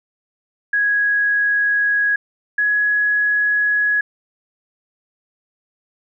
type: tone pair in turn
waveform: sine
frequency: 1661.2 / 1678.6 Hz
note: G#6 / G#6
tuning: 0 / +18 cents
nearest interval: unison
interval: 18 cents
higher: second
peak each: -14 dBFS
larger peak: neither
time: 0.73-2.16 / 2.58-4.01 s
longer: neither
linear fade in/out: 5 ms
effects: none